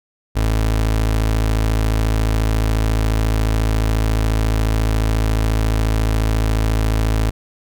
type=tone; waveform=30% pulse; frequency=54.2 Hz; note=A1; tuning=25 cents flat; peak=-12 dBFS; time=0.35-7.31 s; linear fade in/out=20 ms; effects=none